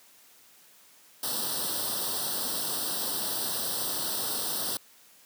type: noise with comb filter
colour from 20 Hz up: white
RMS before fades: -31 dBFS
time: 1.23-4.77 s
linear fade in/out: 2 ms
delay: 0.22 ms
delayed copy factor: +0.9
effects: white hiss -57 dBFS RMS until 5.25 s + high-pass 150 Hz 12 dB/octave